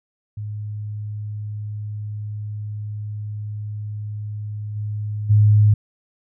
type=tone with level steps; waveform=sine; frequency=105.2 Hz; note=G#2; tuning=23 cents sharp; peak=-26 / -23 / -10 dBFS; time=0.37-5.74 s; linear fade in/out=5 ms; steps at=4.75 / 5.29 s; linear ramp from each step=20 ms; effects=none